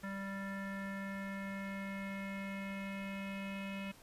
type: tone with low-pass filter sweep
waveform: square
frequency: 196 Hz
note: G3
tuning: in tune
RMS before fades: -42 dBFS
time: 0.03-3.92 s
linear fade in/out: 10 ms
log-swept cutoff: 1700 to 2600 Hz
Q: 4.6
effects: pink hiss -60 dBFS RMS until 4.02 s + resampled to 32000 Hz